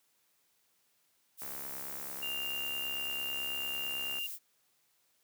violet noise, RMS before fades -42 dBFS, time 1.37-4.39 s, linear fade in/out 50 ms
click train, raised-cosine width 0.5 ms, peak -32 dBFS, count 192, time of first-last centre 1.42-4.184 s, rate 69.1 Hz
sine tone, 2794 Hz, F7, in tune, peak -35 dBFS, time 2.22-4.27 s, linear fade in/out 10 ms
effects white hiss -73 dBFS RMS until 5.23 s + high-pass 100 Hz 12 dB/octave

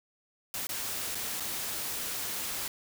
white noise with dropouts, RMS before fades -35 dBFS, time 0.54-2.68 s, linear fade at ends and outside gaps 2 ms, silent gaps 0.67-0.691 / 1.148-1.152 / 1.4-1.404 s, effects none

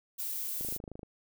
violet noise, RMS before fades -36 dBFS, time 0.18-0.78 s, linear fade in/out 20 ms
click train, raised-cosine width 2 ms, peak -30 dBFS, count 12, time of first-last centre 0.61-1.031 s, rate 26.1 Hz
effects none

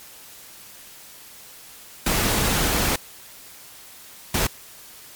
pink noise bursts at uneven times, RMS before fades -21 dBFS, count 2, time 2.06-2.96 / 4.34-4.47 s, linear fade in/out 5 ms, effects white hiss -44 dBFS RMS until 5.15 s + MP3 96 kbps

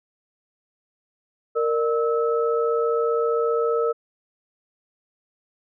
sine tone cluster, 463.9 / 599 / 1300 Hz, A#4 / D5 / E6, -8 / +34 / -24 cents, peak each -20 / -28 / -27 dBFS, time 1.55-3.93 s, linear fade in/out 20 ms, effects none

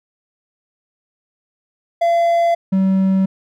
triangle tone pair in turn, 681 / 191.1 Hz, F5 / G3, -44 / -44 cents, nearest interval octave + minor seventh, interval 2200 cents, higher first, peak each -10 dBFS, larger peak neither, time 2.01-2.55 / 2.72-3.26 s, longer neither, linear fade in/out 10 ms, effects none

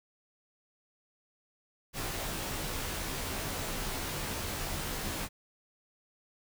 pink noise with comb filter, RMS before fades -36 dBFS, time 1.93-5.29 s, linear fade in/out 50 ms, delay 17 ms, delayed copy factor -0.8, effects none

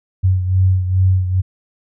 sine beating tone pair, 92.9 / 95.3 Hz, F#2 / G2, +7 / -48 cents, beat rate 2.4 Hz, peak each -12 / -19 dBFS, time 0.23-1.42 s, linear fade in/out 20 ms, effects none

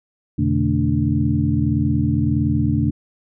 sine tone cluster, 87.7 / 126.4 / 148 / 223.5 / 293.4 Hz, F2 / B2 / D3 / A3 / D4, +8 / +41 / +14 / +27 / -2 cents, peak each -22 dBFS, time 0.38-2.91 s, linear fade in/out 10 ms, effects none

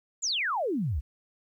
sine exponential sweep, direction down, 7420 to 58.27 Hz, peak -26 dBFS, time 0.22-1.01 s, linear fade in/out 20 ms, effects 11-bit

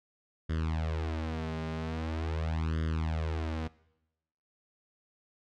sawtooth tone with flanger, 79.9 Hz, D#2, 47 cents sharp, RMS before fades -33 dBFS, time 0.49-3.68 s, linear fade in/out 10 ms, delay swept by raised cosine 0.6 to 4.9 ms, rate 0.43 Hz, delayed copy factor +1, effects noise-tail reverb RT60 0.9 s tail -21 dB re dry + low-pass 4000 Hz 12 dB/octave

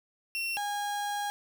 35% pulse tone pair in turn, 2721 / 819.5 Hz, F7 / G#5, -46 / -23 cents, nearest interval octave + major sixth, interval 2077 cents, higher first, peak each -29 / -29 dBFS, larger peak neither, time 0.35-0.57 / 0.57-1.3 s, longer second, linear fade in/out 0 ms, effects none

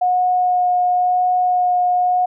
sine tone with vibrato, 724 Hz, F#5, 38 cents flat, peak -13 dBFS, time 0.01-2.26 s, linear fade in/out 10 ms, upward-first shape sine, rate 0.96 Hz, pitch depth 10 cents each way, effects none

